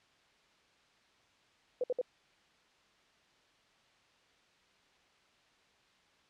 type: tone bursts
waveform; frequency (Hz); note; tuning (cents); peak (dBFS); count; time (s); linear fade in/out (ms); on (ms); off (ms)
sine; 500; B4; +21; -29; 3; 1.81-2.014; 2; 28; 60
effects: white hiss -67 dBFS RMS until 6.29 s + low-pass 4000 Hz 12 dB/octave